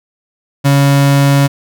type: tone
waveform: 35% pulse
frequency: 140 Hz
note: C#3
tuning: 18 cents sharp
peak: -5 dBFS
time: 0.64-1.48 s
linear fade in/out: 20 ms
effects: none